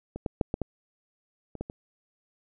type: clicks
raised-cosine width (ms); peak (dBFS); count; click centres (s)
2; -22 / -15 / -10 / -14 / -15 / -26 / -19 / -24; 8; 0.16 / 0.262 / 0.412 / 0.541 / 0.617 / 1.553 / 1.61 / 1.699
effects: none